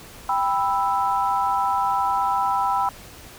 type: chord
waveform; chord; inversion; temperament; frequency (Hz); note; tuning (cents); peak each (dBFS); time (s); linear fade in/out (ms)
sine; E minor; first; just; 791.1 / 988.9 / 1318.5; G5 / B5 / E6; +16 / +2 / 0; -23 / -22 / -26; 0.29-2.89; 2
effects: pink hiss -43 dBFS RMS until 3.38 s